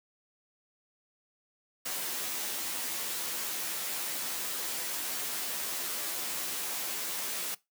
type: noise with comb filter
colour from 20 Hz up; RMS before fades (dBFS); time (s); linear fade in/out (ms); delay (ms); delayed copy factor
white; -35; 1.85-7.55; 10; 12; +0.7
effects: noise-tail reverb RT60 0.2 s tail -21 dB re dry + high-pass 200 Hz 12 dB/octave